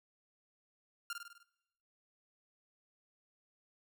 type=tone with echo; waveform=sawtooth; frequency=1396.9 Hz; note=F6; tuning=in tune; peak=-34 dBFS; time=1.1-1.13 s; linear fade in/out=2 ms; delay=50 ms; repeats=6; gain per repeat=-4 dB; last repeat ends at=1.43 s; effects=noise-tail reverb RT60 0.9 s tail -20 dB re dry